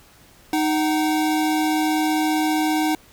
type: tone pair together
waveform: square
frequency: 310.2 / 755.5 Hz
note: D#4 / F#5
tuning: -5 / +36 cents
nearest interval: octave + minor third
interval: 1541 cents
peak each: -20 / -25 dBFS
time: 0.53-2.95 s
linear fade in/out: 2 ms
effects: pink hiss -51 dBFS RMS until 3.12 s

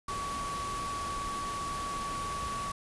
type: tone in noise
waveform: sine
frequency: 1132 Hz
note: C#6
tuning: 36 cents sharp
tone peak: -34 dBFS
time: 0.08-2.72 s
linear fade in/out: 5 ms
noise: pink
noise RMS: -40 dBFS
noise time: 0.08-2.72 s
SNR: +3 dB
effects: resampled to 24000 Hz

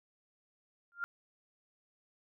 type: tone with exponential growth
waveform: sine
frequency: 1396.9 Hz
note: F6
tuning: in tune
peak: -29 dBFS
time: 0.92-1.04 s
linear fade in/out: 0 ms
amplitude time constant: 25 ms
effects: none

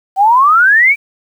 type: exponential sweep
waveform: sine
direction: up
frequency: 751 to 2366 Hz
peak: -5 dBFS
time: 0.16-0.96 s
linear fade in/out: 50 ms
effects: 7-bit

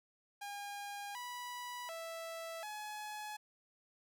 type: tone with pitch steps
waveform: sawtooth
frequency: 811 / 981 / 659 / 846 Hz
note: G#5 / B5 / E5 / G#5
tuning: -41 / -12 / -1 / +32 cents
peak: -39 dBFS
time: 0.41-3.37 s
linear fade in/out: 10 ms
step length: 740 ms
effects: none

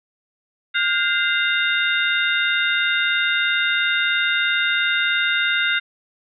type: tone cluster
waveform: sine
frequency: 1424 / 1587 / 2070 / 2791 / 3667 Hz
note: F6 / G6 / C7 / F7 / A#7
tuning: +33 / +21 / -19 / -2 / -29 cents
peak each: -22 / -24 / -23 / -26 / -24 dBFS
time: 0.74-5.8 s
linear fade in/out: 20 ms
effects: none

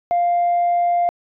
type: tone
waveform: sine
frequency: 698.5 Hz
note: F5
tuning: in tune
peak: -13 dBFS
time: 0.11-1.09 s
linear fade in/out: 0 ms
effects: tanh soft clip ceiling -12 dBFS

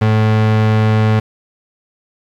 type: tone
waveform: 35% pulse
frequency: 108.8 Hz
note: A2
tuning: 19 cents flat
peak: -8 dBFS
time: 0.01-1.2 s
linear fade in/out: 10 ms
effects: low-pass 3000 Hz 12 dB/octave + 7-bit

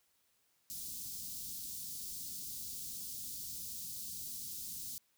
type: band-stop noise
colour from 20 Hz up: white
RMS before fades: -44 dBFS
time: 0.7-4.98 s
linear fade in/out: 0 ms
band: 250 to 4300 Hz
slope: 24 dB/octave
effects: white hiss -75 dBFS RMS until 5.17 s

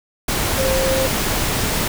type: tone in noise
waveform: sine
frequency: 529 Hz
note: C5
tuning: 19 cents sharp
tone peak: -18 dBFS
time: 0.58-1.07 s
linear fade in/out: 5 ms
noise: pink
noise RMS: -20 dBFS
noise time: 0.28-1.88 s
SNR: -1 dB
effects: none

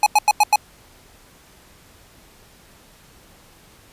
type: tone bursts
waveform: square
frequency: 840 Hz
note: G#5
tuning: 19 cents sharp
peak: -11 dBFS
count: 5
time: 0.03-0.559 s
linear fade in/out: 2 ms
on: 33 ms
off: 91 ms
effects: pink hiss -50 dBFS RMS until 3.92 s + resampled to 32000 Hz

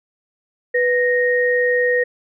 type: tone pair together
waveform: sine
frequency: 493.2 / 1862 Hz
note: B4 / A#6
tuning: -2 / -2 cents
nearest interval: octave + major seventh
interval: 2300 cents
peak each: -16 / -18 dBFS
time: 0.74-2.04 s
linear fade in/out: 10 ms
effects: none

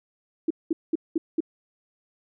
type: tone bursts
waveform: sine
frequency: 324.5 Hz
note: E4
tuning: 27 cents flat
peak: -19 dBFS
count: 5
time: 0.48-1.405 s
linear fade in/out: 5 ms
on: 25 ms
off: 200 ms
effects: none

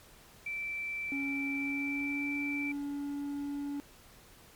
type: tone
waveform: sine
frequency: 2333 Hz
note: D7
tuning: 12 cents flat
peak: -34 dBFS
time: 0.46-2.72 s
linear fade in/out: 5 ms
type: tone with pitch glide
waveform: triangle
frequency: 277.2 to 285.2 Hz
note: C#4 to C#4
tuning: 0 to +49 cents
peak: -32 dBFS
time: 1.12-3.8 s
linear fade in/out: 0 ms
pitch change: +49 cents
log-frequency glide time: 1.53-2.35 s
effects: pink hiss -57 dBFS RMS until 4.55 s + MP3 96 kbps

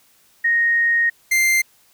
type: tone pair in turn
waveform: sine / 45% pulse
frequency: 1864.7 / 2093 Hz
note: A#6 / C7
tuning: 0 / 0 cents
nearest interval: major second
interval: 200 cents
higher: second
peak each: -14 dBFS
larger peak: neither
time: 0.44-1.1 / 1.31-1.62 s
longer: first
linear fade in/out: 10 ms
effects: white hiss -56 dBFS RMS until 1.93 s

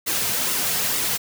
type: noise with flanger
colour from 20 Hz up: white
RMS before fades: -23 dBFS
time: 0.06-1.18 s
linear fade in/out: 20 ms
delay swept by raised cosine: 1.2 to 3.6 ms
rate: 2.2 Hz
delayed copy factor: -0.5
effects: none

